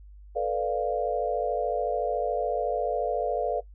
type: chord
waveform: sine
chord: B half-diminished seventh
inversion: third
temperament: equal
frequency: 440 / 493.9 / 587.3 / 698.5 Hz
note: A4 / B4 / D5 / F5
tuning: 0 / 0 / 0 / 0 cents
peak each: -30 dBFS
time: 0.35-3.61 s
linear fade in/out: 20 ms
effects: noise-tail reverb RT60 0.1 s tail -17 dB re dry + added 50 Hz sine -45 dBFS peak until 3.74 s